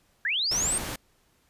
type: linear sweep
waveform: sine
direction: up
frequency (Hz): 1579 to 8870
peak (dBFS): -24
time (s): 0.25-0.78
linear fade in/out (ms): 2
type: noise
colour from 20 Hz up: pink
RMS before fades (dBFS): -34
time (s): 0.51-0.96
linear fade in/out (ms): 5
effects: pink hiss -66 dBFS RMS until 1.49 s + resampled to 32000 Hz

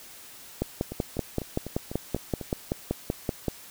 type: two click trains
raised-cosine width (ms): 2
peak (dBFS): -12 / -21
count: 16 / 7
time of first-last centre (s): 0.62-3.483 / 0.92-2.413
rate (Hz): 5.24 / 4.02
effects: white hiss -47 dBFS RMS until 3.7 s

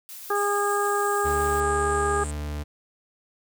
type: noise with tremolo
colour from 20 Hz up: blue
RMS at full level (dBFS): -39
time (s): 0.09-1.6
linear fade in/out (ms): 0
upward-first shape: triangle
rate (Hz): 6.8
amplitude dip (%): 25
type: harmonic tone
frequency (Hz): 407.8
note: G#4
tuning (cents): -32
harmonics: 1 / 2 / 3 / 4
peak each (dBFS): -25 / -28 / -26 / -31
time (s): 0.3-2.24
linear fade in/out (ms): 5
type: band-pass noise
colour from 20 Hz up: pink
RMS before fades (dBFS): -39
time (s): 0.35-2.31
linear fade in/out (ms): 2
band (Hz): 7400 to 9000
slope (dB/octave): 96
type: tone with pitch glide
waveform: 40% pulse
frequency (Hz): 73.42 to 74.14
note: D2 to D2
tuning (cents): 0 to +17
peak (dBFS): -28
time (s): 1.24-2.64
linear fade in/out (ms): 20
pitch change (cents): +17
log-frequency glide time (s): 1.61-1.85
effects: none

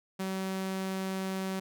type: tone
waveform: sawtooth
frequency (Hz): 190.3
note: F#3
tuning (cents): +49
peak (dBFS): -28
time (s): 0.19-1.6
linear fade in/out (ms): 10
effects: none

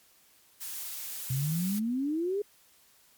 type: noise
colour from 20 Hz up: blue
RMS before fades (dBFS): -38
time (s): 0.6-1.8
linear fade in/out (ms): 20
type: exponential sweep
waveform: sine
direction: up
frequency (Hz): 125.8 to 421.1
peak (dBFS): -27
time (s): 1.3-2.42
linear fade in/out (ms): 5
effects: white hiss -62 dBFS RMS until 3.17 s + MP3 96 kbps

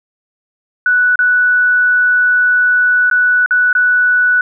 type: tone with dropouts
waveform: sine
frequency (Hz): 1480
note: F#6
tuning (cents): 0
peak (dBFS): -8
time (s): 0.86-4.41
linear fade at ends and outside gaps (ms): 2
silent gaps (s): 1.157-1.19 / 3.1-3.112 / 3.461-3.508 / 3.729-3.751
effects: none

